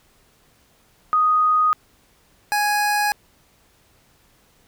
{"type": "tone pair in turn", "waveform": ["sine", "25% pulse"], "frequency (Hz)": [1244.5, 830.6], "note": ["D#6", "G#5"], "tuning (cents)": [0, 0], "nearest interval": "perfect fifth", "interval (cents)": 700, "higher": "first", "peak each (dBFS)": [-14, -14], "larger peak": "neither", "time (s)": [[1.13, 1.73], [2.52, 3.12]], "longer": "neither", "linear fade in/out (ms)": 0, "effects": ["pink hiss -58 dBFS RMS until 4.67 s"]}